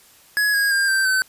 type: tone with pitch steps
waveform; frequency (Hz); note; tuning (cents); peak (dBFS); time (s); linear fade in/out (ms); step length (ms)
square; 1681 / 1641.7 / 1603.2 / 1565.7 / 1529.1; G#6 / G#6 / G6 / G6 / G6; +20 / -20 / +38 / -3 / -43; -17; 0.37-1.22; 0; 170
effects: white hiss -51 dBFS RMS until 1.28 s + resampled to 32000 Hz